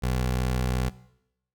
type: tone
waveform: 20% pulse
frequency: 62.8 Hz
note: B1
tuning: 30 cents sharp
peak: -19 dBFS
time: 0.02-0.9 s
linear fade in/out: 20 ms
effects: noise-tail reverb RT60 0.8 s tail -19 dB re dry